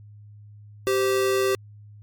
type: tone pair together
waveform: square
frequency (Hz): 389.1 / 519.4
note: G4 / C5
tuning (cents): -13 / -13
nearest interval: perfect fourth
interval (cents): 500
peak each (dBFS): -21 / -28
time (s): 0.87-1.55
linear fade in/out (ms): 0
effects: added 104 Hz sine -43 dBFS peak until 2.02 s + MP3 96 kbps